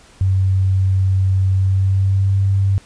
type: tone with pitch glide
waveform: sine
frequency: 95.1 to 97.6 Hz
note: F#2 to G2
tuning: +48 to -7 cents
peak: -12 dBFS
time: 0.21-2.78 s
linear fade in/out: 0 ms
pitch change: +45 cents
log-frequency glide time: 1.54-2.38 s
effects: pink hiss -47 dBFS RMS until 2.85 s + resampled to 22050 Hz